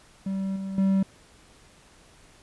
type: tone with level steps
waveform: triangle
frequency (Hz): 193.1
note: G3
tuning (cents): -26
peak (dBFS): -24 / -28 / -17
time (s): 0.26-1.03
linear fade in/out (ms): 5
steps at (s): 0.56 / 0.78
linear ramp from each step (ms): 2
effects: pink hiss -55 dBFS RMS until 2.42 s + resampled to 24000 Hz